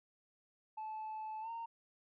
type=tone with pitch glide; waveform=sine; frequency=869 to 920.7 Hz; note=A5 to A#5; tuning=-22 to -22 cents; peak=-39 dBFS; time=0.77-1.66 s; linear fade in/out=10 ms; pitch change=+100 cents; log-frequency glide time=1.41-1.5 s; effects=tanh soft clip ceiling -39 dBFS